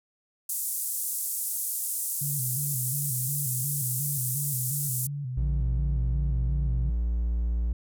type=band-pass noise; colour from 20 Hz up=pink; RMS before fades=-31 dBFS; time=0.49-5.07 s; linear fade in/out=5 ms; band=8600 to 15000 Hz; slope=24 dB/octave
type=tone with vibrato; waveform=sine; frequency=134.5 Hz; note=C3; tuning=48 cents sharp; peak=-30 dBFS; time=2.21-6.9 s; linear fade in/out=10 ms; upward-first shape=square; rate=2.8 Hz; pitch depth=110 cents each way
type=tone; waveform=triangle; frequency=57.8 Hz; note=A#1; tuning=14 cents flat; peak=-22 dBFS; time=5.37-7.73 s; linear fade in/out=5 ms
effects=none